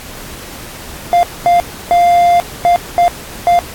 triangle tone bursts at uneven times, 698.5 Hz, F5, in tune, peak -4 dBFS, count 6, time 1.13-1.23 / 1.46-1.6 / 1.91-2.4 / 2.65-2.76 / 2.98-3.08 / 3.47-3.59 s, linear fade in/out 0 ms, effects pink hiss -30 dBFS RMS until 3.74 s + AAC 64 kbps

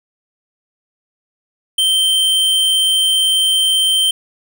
square tone, 3121 Hz, G7, 8 cents flat, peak -12 dBFS, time 1.78-4.11 s, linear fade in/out 5 ms, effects none

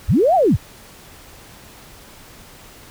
sine linear two-way sweep, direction up then down, 42.6 to 783 to 42.6 Hz, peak -11 dBFS, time 0.08-0.57 s, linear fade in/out 20 ms, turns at 0.35 s, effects pink hiss -43 dBFS RMS until 2.9 s

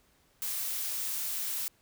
blue noise, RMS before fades -34 dBFS, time 0.42-1.68 s, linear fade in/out 0 ms, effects pink hiss -67 dBFS RMS until 1.81 s

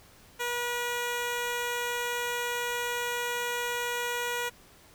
10% pulse tone, 482.4 Hz, B4, 41 cents flat, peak -21 dBFS, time 0.39-4.5 s, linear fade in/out 20 ms, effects pink hiss -56 dBFS RMS until 4.94 s

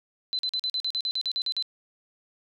sine tone bursts, 4038 Hz, B7, 38 cents sharp, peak -25 dBFS, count 13, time 0.33-1.625 s, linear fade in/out 0 ms, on 59 ms, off 44 ms, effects none

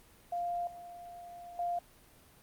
sine tone with level steps, 698.5 Hz, F5, in tune, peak -32 / -45 / -31 dBFS, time 0.32-1.79 s, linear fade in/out 5 ms, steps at 0.67 / 1.59 s, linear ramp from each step 2 ms, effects pink hiss -60 dBFS RMS until 2.42 s + Opus 32 kbps

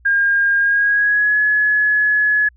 sine tone with pitch glide, 1614 to 1697.2 Hz, G#6 to G#6, -50 to +37 cents, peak -12 dBFS, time 0.05-2.49 s, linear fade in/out 10 ms, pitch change +87 cents, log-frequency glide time 0.59-1.39 s, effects added 60 Hz sine -47 dBFS peak until 2.56 s

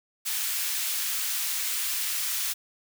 white high-pass noise, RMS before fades -29 dBFS, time 0.25-2.54 s, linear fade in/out 20 ms, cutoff 1600 Hz, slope 12 dB/octave, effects none

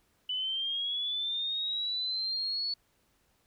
sine linear sweep, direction up, 2979 to 4435 Hz, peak -30 dBFS, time 0.29-2.74 s, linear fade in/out 5 ms, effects pink hiss -71 dBFS RMS until 3.46 s

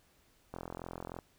click train, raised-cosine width 1 ms, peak -27 dBFS, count 29, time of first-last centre 0.54-1.188 s, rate 43.2 Hz, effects pink hiss -68 dBFS RMS until 1.38 s

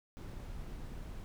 brown noise, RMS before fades -44 dBFS, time 0.17-1.24 s, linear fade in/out 0 ms, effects none

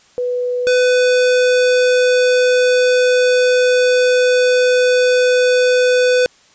sine / square tone pair in turn, 493.9 / 499.9 Hz, B4 / B4, 0 / +21 cents, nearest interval unison, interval 21 cents, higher second, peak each -16 / -11 dBFS, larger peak second, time 0.18-0.67 / 0.67-6.26 s, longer second, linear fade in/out 0 ms, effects white hiss -50 dBFS RMS until 6.54 s + resampled to 16000 Hz

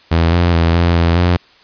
sawtooth tone with pitch steps, 83.1 / 86.8 / 83.4 / 85.8 / 84.3 / 88.1 Hz, E2 / F2 / E2 / F2 / E2 / F2, +15 / -10 / +21 / -30 / +39 / +16 cents, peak -6 dBFS, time 0.11-1.37 s, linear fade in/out 10 ms, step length 210 ms, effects white hiss -47 dBFS RMS until 1.63 s + resampled to 11025 Hz

